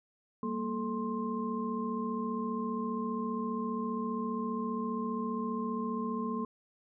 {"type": "tone cluster", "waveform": "sine", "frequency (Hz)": [197, 232, 435.8, 1054], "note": ["G3", "A#3", "A4", "C6"], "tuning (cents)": [9, -8, -17, 12], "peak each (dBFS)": [-40, -34, -39, -38], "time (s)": [0.43, 6.45], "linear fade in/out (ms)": 2, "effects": []}